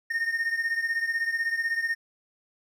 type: beating tone pair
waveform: triangle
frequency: 1832 / 1848 Hz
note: A#6 / A#6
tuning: -31 / -16 cents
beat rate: 16 Hz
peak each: -25 / -29 dBFS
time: 0.1-1.95 s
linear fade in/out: 10 ms
effects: none